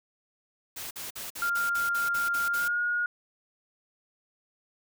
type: noise bursts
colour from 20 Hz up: white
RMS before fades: -38 dBFS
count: 10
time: 0.76-2.683 s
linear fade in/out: 10 ms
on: 150 ms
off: 47 ms
type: tone with pitch glide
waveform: sine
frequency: 1396.9 to 1439.5 Hz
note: F6 to F#6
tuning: 0 to -48 cents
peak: -25 dBFS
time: 1.42-3.06 s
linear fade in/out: 2 ms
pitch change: +52 cents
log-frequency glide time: 2.49-2.8 s
effects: none